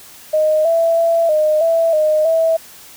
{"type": "tone with pitch steps", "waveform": "sine", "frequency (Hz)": [619, 664, 668, 614, 661, 616, 652], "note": ["D#5", "E5", "E5", "D#5", "E5", "D#5", "E5"], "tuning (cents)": [-9, 12, 23, -23, 5, -17, -19], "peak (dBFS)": -11, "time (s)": [0.33, 2.57], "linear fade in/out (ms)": 10, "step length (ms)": 320, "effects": ["white hiss -40 dBFS RMS until 2.96 s"]}